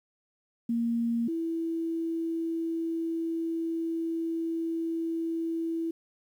sine tone pair in turn, 233.1 / 329.7 Hz, A#3 / E4, 0 / 0 cents, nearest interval tritone, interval 600 cents, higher second, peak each -25 / -28 dBFS, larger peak first, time 0.69-1.28 / 1.28-5.91 s, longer second, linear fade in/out 5 ms, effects 10-bit

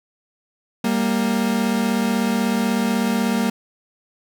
40% pulse tone pair together, 196.86 / 233.1 Hz, G3 / A#3, +8 / 0 cents, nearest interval minor third, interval 292 cents, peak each -21 / -19 dBFS, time 0.84-3.5 s, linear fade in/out 5 ms, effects none

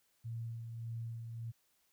sine tone with tremolo, 115.2 Hz, A#2, 20 cents flat, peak -38 dBFS, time 0.24-1.52 s, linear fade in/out 20 ms, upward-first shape sine, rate 1.7 Hz, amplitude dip 40%, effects white hiss -75 dBFS RMS until 1.92 s

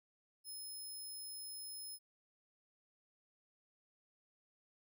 5% pulse tone, 5160 Hz, E8, 38 cents flat, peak -40 dBFS, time 0.44-1.99 s, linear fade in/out 50 ms, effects none

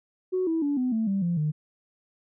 sine tone with pitch steps, 370 / 325.8 / 287 / 252.7 / 222.6 / 196 / 172.61 / 152.01 Hz, F#4 / E4 / D4 / B3 / A3 / G3 / F3 / D#3, 0 / -20 / -40 / +40 / +20 / 0 / -20 / -40 cents, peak -22 dBFS, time 0.32-1.52 s, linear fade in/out 20 ms, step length 150 ms, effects tanh soft clip ceiling -18 dBFS

